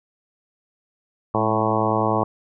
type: harmonic tone with a mistuned harmonic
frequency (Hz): 110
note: A2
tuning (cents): 0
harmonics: 1 / 2 / 3 / 4 / 5 / 6 / 7 / 8 / 9 / 10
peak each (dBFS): -27 / -27 / -27 / -27 / -27 / -27 / -27 / -27 / -27 / -27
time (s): 1.34-2.24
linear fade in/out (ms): 5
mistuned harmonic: 2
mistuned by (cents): -54
effects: none